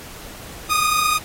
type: tone pair together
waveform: sawtooth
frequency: 1213 / 1242.8 Hz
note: D#6 / D#6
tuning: -44 / -2 cents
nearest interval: unison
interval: 42 cents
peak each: -19 / -14 dBFS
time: 0.69-1.19 s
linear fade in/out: 20 ms
effects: pink hiss -38 dBFS RMS until 1.24 s + AAC 48 kbps